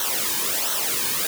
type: noise with flanger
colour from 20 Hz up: white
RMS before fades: -24 dBFS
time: 0-1.27 s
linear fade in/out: 2 ms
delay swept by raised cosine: 0.41 to 1.51 ms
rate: 1.4 Hz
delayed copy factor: -0.75
effects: none